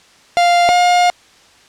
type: tone pair in turn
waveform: 45% pulse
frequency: 698.5 / 711.5 Hz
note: F5 / F5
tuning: 0 / +32 cents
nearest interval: unison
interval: 32 cents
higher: second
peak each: -9 dBFS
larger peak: neither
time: 0.37-0.69 / 0.69-1.1 s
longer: second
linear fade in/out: 0 ms
effects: white hiss -47 dBFS RMS until 1.68 s + low-pass 6000 Hz 12 dB/octave